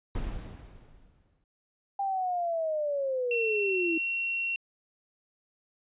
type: noise with exponential decay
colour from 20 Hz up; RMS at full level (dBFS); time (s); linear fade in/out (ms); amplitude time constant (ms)
brown; -31; 0.15-1.44; 2; 280
type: linear sweep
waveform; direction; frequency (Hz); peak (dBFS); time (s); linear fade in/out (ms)
sine; down; 799 to 320; -27; 1.99-3.98; 5
type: tone with pitch glide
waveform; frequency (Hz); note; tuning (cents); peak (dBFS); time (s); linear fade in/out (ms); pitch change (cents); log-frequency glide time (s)
sine; 2714 to 2730; E7 to F7; +50 to -40; -28; 3.31-4.56; 2; +10; 3.63-4.03
effects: resampled to 8000 Hz